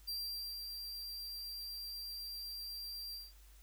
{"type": "tone with ADSR envelope", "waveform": "45% pulse", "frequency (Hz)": 4727, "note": "D8", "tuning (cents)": 10, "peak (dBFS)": -37, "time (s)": [0.07, 3.33], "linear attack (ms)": 17, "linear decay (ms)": 500, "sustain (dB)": -5, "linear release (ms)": 190, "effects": ["added 50 Hz sine -57 dBFS peak until 3.62 s", "white hiss -66 dBFS RMS until 3.62 s"]}